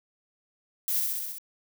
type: noise with echo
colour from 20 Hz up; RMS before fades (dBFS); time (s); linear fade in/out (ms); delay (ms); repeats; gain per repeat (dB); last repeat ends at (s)
violet; -28; 0.88-1; 0; 64; 6; -2; 1.384
effects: none